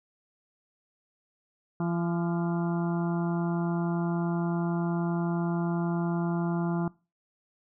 harmonic tone with a mistuned harmonic, 170.6 Hz, F3, 40 cents flat, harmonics 1 / 2 / 4 / 5 / 6 / 7 / 8, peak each -27 / -33 / -39 / -41 / -43 / -44 / -45 dBFS, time 1.8-6.88 s, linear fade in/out 2 ms, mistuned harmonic 8, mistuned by +39 cents, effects noise-tail reverb RT60 0.3 s tail -22 dB re dry

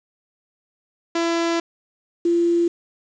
sawtooth / sine tone pair in turn, 335.7 / 342 Hz, E4 / F4, +32 / -36 cents, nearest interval unison, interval 32 cents, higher second, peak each -15 dBFS, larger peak neither, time 1.15-1.6 / 2.25-2.68 s, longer first, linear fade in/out 5 ms, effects resampled to 16000 Hz + 7-bit

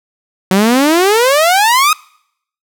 sawtooth exponential sweep, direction up, 182.7 to 1281 Hz, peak -4 dBFS, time 0.51-1.93 s, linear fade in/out 2 ms, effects noise-tail reverb RT60 0.7 s tail -25 dB re dry

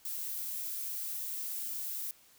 violet noise, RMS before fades -38 dBFS, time 0.05-2.11 s, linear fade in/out 2 ms, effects white hiss -62 dBFS RMS until 2.38 s

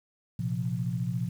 sine chord, Bb suspended second, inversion none, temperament equal, 116.54 / 130.81 / 174.61 Hz, Bb2 / C3 / F3, 0 / 0 / 0 cents, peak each -32 dBFS, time 0.39-1.29 s, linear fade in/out 5 ms, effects 9-bit

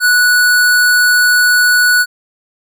square tone, 1474 Hz, F#6, 7 cents flat, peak -8 dBFS, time 0-2.06 s, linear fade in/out 50 ms, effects none

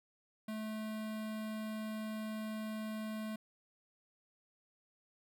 square tone with notch filter, 217 Hz, A3, 24 cents flat, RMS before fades -41 dBFS, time 0.48-3.36 s, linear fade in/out 5 ms, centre 6100 Hz, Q 1.9, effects none

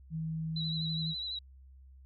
sine tone, 160.3 Hz, E3, 48 cents flat, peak -33 dBFS, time 0.1-1.15 s, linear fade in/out 50 ms
sine tone with vibrato, 3949 Hz, B7, 1 cent flat, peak -35 dBFS, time 0.56-1.39 s, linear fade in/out 5 ms, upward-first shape sine, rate 12 Hz, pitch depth 46 cents each way
effects added 66 Hz sine -52 dBFS peak until 2.05 s

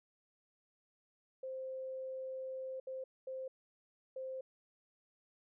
sine tone bursts at uneven times, 523.3 Hz, C5, in tune, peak -40 dBFS, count 4, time 1.43-2.8 / 2.87-3.04 / 3.27-3.48 / 4.16-4.41 s, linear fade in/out 5 ms, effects none

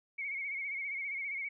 sine tone with vibrato, 2212 Hz, C#7, 4 cents flat, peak -35 dBFS, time 0.18-1.49 s, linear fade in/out 10 ms, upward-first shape sine, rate 15 Hz, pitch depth 66 cents each way, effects none

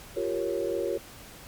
sine chord, G half-diminished seventh, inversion third, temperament equal with one note detuned, 349.2 / 392 / 466.2 / 552.1 Hz, F4 / G4 / Bb4 / Db5, 0 / 0 / 0 / -7 cents, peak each -32 dBFS, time 0.16-0.98 s, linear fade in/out 10 ms, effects pink hiss -47 dBFS RMS until 1.47 s + MP3 96 kbps

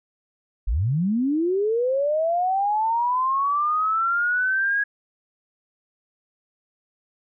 sine linear sweep, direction up, 39.72 to 1661.2 Hz, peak -19 dBFS, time 0.67-4.84 s, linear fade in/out 10 ms, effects none

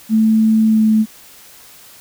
sine tone with pitch glide, 220 to 217.9 Hz, A3 to A3, 0 to -17 cents, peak -9 dBFS, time 0.09-1.06 s, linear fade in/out 50 ms, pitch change -17 cents, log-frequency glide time 0.66-0.83 s, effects white hiss -42 dBFS RMS until 2 s

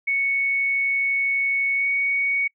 sine tone with pitch glide, 2217 to 2234 Hz, C#7 to C#7, 0 to +13 cents, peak -19 dBFS, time 0.07-2.48 s, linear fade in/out 10 ms, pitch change +13 cents, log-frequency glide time 1.76-1.87 s, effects noise-tail reverb RT60 0.1 s tail -26 dB re dry

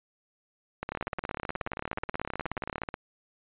two click trains, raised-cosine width 0.5 ms, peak -18 / -17 dBFS, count 39 / 34, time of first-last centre 0.92-2.941 / 0.83-2.818 s, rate 18.8 / 16.6 Hz, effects resampled to 8000 Hz

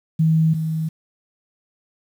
sine tone pair in turn, 160 / 159.26 Hz, D#3 / D#3, +49 / +41 cents, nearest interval unison, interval 8 cents, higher first, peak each -13 / -20 dBFS, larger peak first, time 0.19-0.54 / 0.54-0.89 s, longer neither, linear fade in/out 10 ms, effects 8-bit

